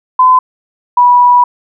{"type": "tone pair in turn", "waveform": "sine", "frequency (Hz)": [1018, 978.3], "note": ["C6", "B5"], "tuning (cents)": [-48, -17], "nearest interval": "minor second", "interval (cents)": 69, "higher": "first", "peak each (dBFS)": -3, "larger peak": "neither", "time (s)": [[0.19, 0.39], [0.97, 1.44]], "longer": "second", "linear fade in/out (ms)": 5, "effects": []}